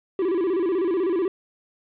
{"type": "tone with vibrato", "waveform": "triangle", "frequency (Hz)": 359.2, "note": "F4", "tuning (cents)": 49, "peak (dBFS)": -18, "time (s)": [0.19, 1.28], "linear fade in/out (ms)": 2, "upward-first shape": "square", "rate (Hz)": 16, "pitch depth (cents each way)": 120, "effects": ["resampled to 8000 Hz", "8-bit"]}